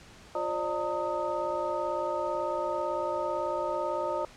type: tone cluster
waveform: sine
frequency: 351.8 / 543 / 601 / 912 / 1254 Hz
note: F4 / C#5 / D5 / A#5 / D#6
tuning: +13 / -36 / +40 / -38 / +13 cents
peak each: -37 / -35 / -32 / -34 / -37 dBFS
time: 0.35-4.25 s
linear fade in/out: 2 ms
effects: pink hiss -52 dBFS RMS until 4.36 s + low-pass 7000 Hz 12 dB/octave